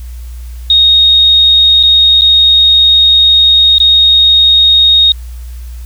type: tone with dropouts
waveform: sine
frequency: 3729 Hz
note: A#7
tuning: in tune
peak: -3 dBFS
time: 0.7-5.12 s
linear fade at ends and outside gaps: 2 ms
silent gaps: 1.829-1.834 / 2.211-2.218 / 3.783-3.801 s
effects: added 60 Hz sine -22 dBFS peak until 5.85 s + white hiss -42 dBFS RMS until 5.85 s